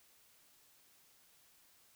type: silence
effects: white hiss -67 dBFS RMS until 1.95 s